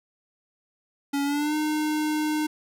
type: tone with pitch glide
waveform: square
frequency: 281.6 to 305.3 Hz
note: C#4 to D#4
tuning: +27 to -33 cents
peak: -24 dBFS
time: 1.13-2.47 s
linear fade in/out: 10 ms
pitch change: +140 cents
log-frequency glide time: 1.24-1.55 s
effects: none